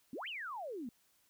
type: exponential two-way sweep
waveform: sine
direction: up then down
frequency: 218.8 to 3200 to 218.8 Hz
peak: -40 dBFS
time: 0.13-0.89 s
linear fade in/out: 2 ms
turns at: 0.28 s
effects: white hiss -72 dBFS RMS until 1.29 s